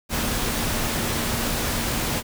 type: tone in noise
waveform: sine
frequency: 233.1 Hz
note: A#3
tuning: in tune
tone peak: -33 dBFS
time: 0.09-2.23 s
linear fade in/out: 50 ms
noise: pink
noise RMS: -25 dBFS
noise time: 0.09-2.23 s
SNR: -11 dB
effects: none